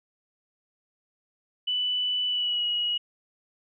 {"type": "tone with pitch glide", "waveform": "sine", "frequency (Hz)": [2981, 2905], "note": ["F#7", "F#7"], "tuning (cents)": [12, -32], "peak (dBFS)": -24, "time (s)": [1.67, 2.98], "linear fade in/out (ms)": 10, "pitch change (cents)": -44, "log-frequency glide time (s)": [2.27, 2.64], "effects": []}